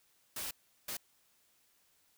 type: noise bursts at uneven times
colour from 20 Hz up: white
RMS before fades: -40 dBFS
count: 2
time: 0.36-0.51 / 0.88-0.97 s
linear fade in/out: 5 ms
effects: white hiss -71 dBFS RMS until 2.17 s